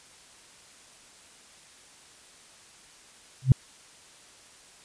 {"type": "tone with exponential growth", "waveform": "sine", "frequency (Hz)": 130.81, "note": "C3", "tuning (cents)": 0, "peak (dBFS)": -8, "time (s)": [3.42, 3.52], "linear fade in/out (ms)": 2, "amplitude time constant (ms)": 20, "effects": ["white hiss -53 dBFS RMS until 4.84 s", "resampled to 22050 Hz"]}